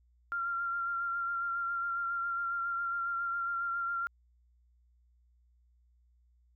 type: tone with vibrato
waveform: sine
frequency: 1381 Hz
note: F6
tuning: 20 cents flat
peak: -31 dBFS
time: 0.32-4.07 s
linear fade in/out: 0 ms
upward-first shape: sine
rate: 7.3 Hz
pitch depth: 22 cents each way
effects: added 60 Hz sine -64 dBFS peak until 6.55 s